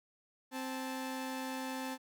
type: tone pair together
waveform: sawtooth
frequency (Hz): 261.6 / 874.1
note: C4 / A5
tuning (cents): 0 / -12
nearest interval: octave + major sixth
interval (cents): 2088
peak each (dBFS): -35 / -39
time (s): 0.51-1.98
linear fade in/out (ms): 50
effects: none